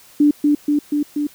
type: tone with echo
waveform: sine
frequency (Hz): 293.7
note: D4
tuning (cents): 0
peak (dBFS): -9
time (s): 0.2-0.31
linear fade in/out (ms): 5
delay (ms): 240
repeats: 4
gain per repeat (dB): -2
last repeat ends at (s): 1.27
effects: white hiss -47 dBFS RMS until 1.34 s